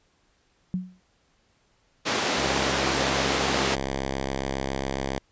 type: tone with exponential decay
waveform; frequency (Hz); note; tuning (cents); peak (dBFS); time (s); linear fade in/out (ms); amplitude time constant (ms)
sine; 183.5; F#3; -14; -21; 0.74-1; 0; 56
type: band-pass noise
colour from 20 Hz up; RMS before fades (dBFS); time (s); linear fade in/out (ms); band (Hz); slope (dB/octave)
pink; -26; 2.05-3.76; 20; 280 to 6300; 12
type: tone with vibrato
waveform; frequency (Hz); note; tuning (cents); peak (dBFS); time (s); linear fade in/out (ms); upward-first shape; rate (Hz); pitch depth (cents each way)
5% pulse; 67.3; C2; +49; -16; 2.37-5.19; 10; sine; 12; 15
effects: pink hiss -66 dBFS RMS until 5.31 s + resampled to 16000 Hz